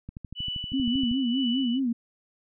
click train, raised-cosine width 5 ms, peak -25 dBFS, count 14, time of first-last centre 0.09-1.114 s, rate 12.7 Hz
sine tone with tremolo, 2966 Hz, F#7, 4 cents sharp, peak -29 dBFS, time 0.35-1.8 s, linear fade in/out 50 ms, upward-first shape sine, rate 2 Hz, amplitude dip 50%
sine tone with vibrato, 251.6 Hz, B3, 32 cents sharp, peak -23 dBFS, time 0.73-1.93 s, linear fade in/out 10 ms, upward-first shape sine, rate 4.9 Hz, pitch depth 140 cents each way
effects none

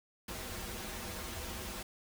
pink noise with comb filter, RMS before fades -42 dBFS, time 0.28-1.83 s, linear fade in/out 5 ms, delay 7 ms, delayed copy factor -0.8, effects none

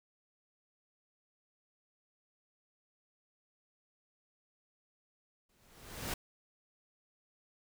pink noise with exponential growth, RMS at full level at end -35 dBFS, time 5.49-6.14 s, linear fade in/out 5 ms, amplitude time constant 140 ms, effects none

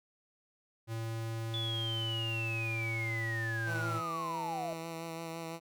square tone, 113.2 Hz, A2, 50 cents sharp, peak -36 dBFS, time 0.87-4.02 s, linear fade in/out 50 ms
sine linear sweep, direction down, 3463 to 632 Hz, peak -35 dBFS, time 1.54-4.73 s, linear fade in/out 0 ms
10% pulse tone with vibrato, 164.81 Hz, E3, in tune, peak -31 dBFS, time 3.65-5.6 s, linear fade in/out 50 ms, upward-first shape sine, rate 5.9 Hz, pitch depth 20 cents each way
effects none

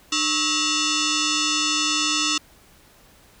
sine tone with frequency modulation, 1300 Hz, E6, 24 cents flat, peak -19 dBFS, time 0.12-2.38 s, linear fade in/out 5 ms, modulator 801 Hz, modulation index 7.1, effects pink hiss -53 dBFS RMS until 3.4 s

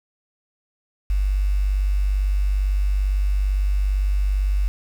sine tone with quantisation, 48.86 Hz, G1, 5 cents flat, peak -17 dBFS, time 1.1-4.68 s, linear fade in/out 0 ms, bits 7, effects none

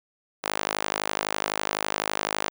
sawtooth tone with high-pass filter, 51.91 Hz, G#1, in tune, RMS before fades -29 dBFS, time 0.43-2.5 s, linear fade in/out 20 ms, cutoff 670 Hz, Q 0.81, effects none

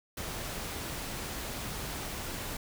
pink noise, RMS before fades -38 dBFS, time 0.17-2.57 s, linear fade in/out 5 ms, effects none

